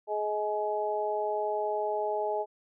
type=harmonic tone; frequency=210.7 Hz; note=G#3; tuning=25 cents sharp; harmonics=2 / 3 / 4; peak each=-32 / -32 / -32 dBFS; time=0.07-2.46 s; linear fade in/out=50 ms; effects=none